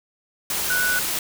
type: tone in noise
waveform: sine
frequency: 1480 Hz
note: F#6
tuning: in tune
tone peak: -20 dBFS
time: 0.7-0.99 s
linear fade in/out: 2 ms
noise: white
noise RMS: -25 dBFS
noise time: 0.5-1.19 s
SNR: +2 dB
effects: none